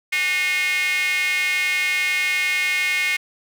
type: tone with high-pass filter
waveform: square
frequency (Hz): 165.6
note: E3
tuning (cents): +8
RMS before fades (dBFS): -21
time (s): 0.12-3.17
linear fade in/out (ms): 10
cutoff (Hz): 2200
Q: 7.3
effects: none